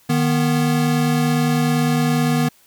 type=tone pair together; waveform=square; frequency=153.62 / 243.5 Hz; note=D#3 / B3; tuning=-22 / -24 cents; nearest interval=minor sixth; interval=798 cents; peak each=-19 dBFS; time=0.09-2.49 s; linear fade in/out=10 ms; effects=white hiss -54 dBFS RMS until 2.66 s